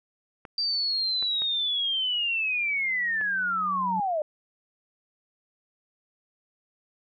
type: clicks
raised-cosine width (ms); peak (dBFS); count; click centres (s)
0.5; -25; 4; 0.452 / 1.226 / 1.42 / 3.212
type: linear sweep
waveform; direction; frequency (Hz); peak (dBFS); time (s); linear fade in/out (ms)
sine; down; 4700 to 587.3; -24; 0.58-4.22; 2
type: tone with exponential growth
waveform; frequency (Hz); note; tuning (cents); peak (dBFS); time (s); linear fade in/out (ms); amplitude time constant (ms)
sine; 186.2; F#3; +11; -30; 2.43-4; 2; 340
effects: none